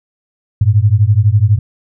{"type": "beating tone pair", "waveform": "sine", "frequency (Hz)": [99, 111], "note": ["G2", "A2"], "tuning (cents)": [18, 16], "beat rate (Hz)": 12, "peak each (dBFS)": -10, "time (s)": [0.61, 1.59], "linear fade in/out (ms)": 5, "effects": []}